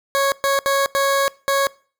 20% pulse tone bursts at uneven times, 552 Hz, C#5, 7 cents flat, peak -11 dBFS, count 5, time 0.15-0.32 / 0.44-0.59 / 0.66-0.86 / 0.95-1.28 / 1.48-1.67 s, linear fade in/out 0 ms, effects noise-tail reverb RT60 0.4 s tail -22 dB re dry

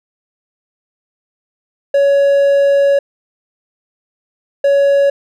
triangle tone bursts at uneven times, 560 Hz, C#5, 18 cents sharp, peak -6 dBFS, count 2, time 1.94-2.99 / 4.64-5.1 s, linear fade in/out 5 ms, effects none

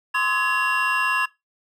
triangle tone cluster, 1039 / 1135 / 1276 / 1685 / 2761 Hz, C6 / C#6 / D#6 / G#6 / F7, -12 / +41 / +43 / +25 / -20 cents, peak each -23 / -30 / -29 / -21 / -23 dBFS, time 0.14-1.26 s, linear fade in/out 10 ms, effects noise-tail reverb RT60 0.2 s tail -20 dB re dry

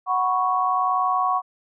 sine chord, F# suspended fourth, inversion none, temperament equal, 740 / 987.8 / 1108.7 Hz, F#5 / B5 / C#6, 0 / 0 / 0 cents, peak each -23 / -27 / -21 dBFS, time 0.06-1.42 s, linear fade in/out 50 ms, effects none

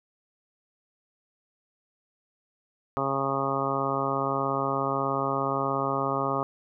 harmonic tone, 136.8 Hz, C#3, 23 cents flat, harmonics 1 / 2 / 3 / 4 / 5 / 6 / 7 / 8 / 9, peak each -35 / -34 / -33 / -33 / -34 / -35 / -36 / -32 / -31 dBFS, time 2.97-6.43 s, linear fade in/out 0 ms, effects none

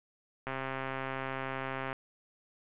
click train, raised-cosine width 0.5 ms, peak -21 dBFS, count 195, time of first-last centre 0.47-1.929 s, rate 133 Hz, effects resampled to 8000 Hz + 10-bit

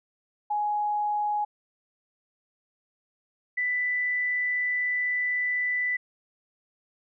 sine tone pair in turn, 835 / 1986 Hz, G#5 / B6, +9 / +9 cents, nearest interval octave + minor third, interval 1500 cents, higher second, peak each -24 dBFS, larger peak neither, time 0.5-1.45 / 3.57-5.97 s, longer second, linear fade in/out 10 ms, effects none

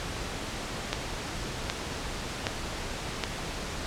click train, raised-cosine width 0.2 ms, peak -9 dBFS, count 4, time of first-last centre 0.93-3.238 s, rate 1.3 Hz, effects pink hiss -35 dBFS RMS until 3.86 s + low-pass 7000 Hz 12 dB/octave

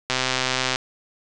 click train, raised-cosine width 0.2 ms, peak -4 dBFS, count 86, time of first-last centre 0.1-0.759 s, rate 129 Hz, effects resampled to 22050 Hz

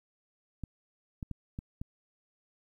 clicks, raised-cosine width 5 ms, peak -25 dBFS, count 5, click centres 0.637 / 1.228 / 1.313 / 1.589 / 1.815 s, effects 11-bit

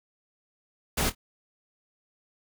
pink noise with echo, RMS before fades -26 dBFS, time 0.97-1.1 s, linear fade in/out 10 ms, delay 25 ms, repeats 2, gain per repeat -14 dB, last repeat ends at 1.15 s, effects none

